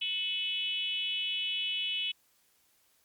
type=tone with frequency modulation; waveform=sine; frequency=2982 Hz; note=F#7; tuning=13 cents sharp; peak=-30 dBFS; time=0.01-2.12 s; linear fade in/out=10 ms; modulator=392 Hz; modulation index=1; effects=white hiss -69 dBFS RMS until 3.04 s + Opus 48 kbps